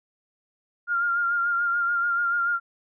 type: tone with vibrato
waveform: sine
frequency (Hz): 1400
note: F6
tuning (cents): +4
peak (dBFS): -21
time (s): 0.87-2.6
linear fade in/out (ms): 50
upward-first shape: sine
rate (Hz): 6.9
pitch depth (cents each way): 30
effects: none